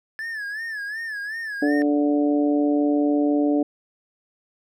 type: tone with vibrato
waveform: triangle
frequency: 1730 Hz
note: A6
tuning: 30 cents flat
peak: -26 dBFS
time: 0.19-1.82 s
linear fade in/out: 0 ms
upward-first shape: sine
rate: 2.7 Hz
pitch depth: 110 cents each way
type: harmonic tone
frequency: 146 Hz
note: D3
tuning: 10 cents flat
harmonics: 2 / 3 / 4 / 5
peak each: -18 / -27 / -27 / -32 dBFS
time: 1.62-3.63 s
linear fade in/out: 5 ms
effects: none